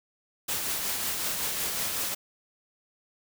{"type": "noise with tremolo", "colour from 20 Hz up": "white", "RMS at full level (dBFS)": -29, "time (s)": [0.48, 2.15], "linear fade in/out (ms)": 10, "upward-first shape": "triangle", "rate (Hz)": 5.4, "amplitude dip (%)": 35, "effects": []}